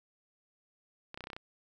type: clicks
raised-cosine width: 0.3 ms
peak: -26 dBFS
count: 8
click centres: 1.144 / 1.175 / 1.207 / 1.24 / 1.271 / 1.302 / 1.332 / 1.365 s
effects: 10-bit